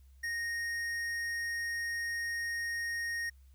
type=tone with tanh clipping; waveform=sine; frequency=1860 Hz; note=A#6; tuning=4 cents flat; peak=-35 dBFS; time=0.23-3.3 s; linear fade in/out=10 ms; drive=13 dB; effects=added 66 Hz sine -55 dBFS peak until 3.54 s + white hiss -74 dBFS RMS until 3.54 s